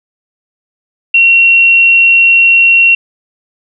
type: tone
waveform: sine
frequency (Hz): 2734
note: F7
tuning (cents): -37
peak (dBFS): -3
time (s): 1.14-2.95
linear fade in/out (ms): 5
effects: none